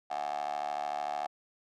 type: tone with high-pass filter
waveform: 15% pulse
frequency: 73.42 Hz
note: D2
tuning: in tune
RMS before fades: -35 dBFS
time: 0.1-1.27 s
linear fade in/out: 10 ms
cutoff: 750 Hz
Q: 7.8
effects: low-pass 6000 Hz 12 dB/octave